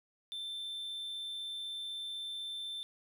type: tone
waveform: triangle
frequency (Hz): 3552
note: A7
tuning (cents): +16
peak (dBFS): -37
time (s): 0.32-2.83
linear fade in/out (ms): 0
effects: 12-bit